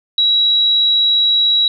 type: tone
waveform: sine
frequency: 3881 Hz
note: B7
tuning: 31 cents flat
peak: -10 dBFS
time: 0.18-1.68 s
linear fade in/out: 2 ms
effects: none